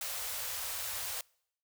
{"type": "band-stop noise", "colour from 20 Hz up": "white", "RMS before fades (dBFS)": -38, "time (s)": [0.01, 1.21], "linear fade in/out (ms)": 2, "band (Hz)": [120, 450], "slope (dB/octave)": 96, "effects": ["noise-tail reverb RT60 0.7 s tail -26 dB re dry"]}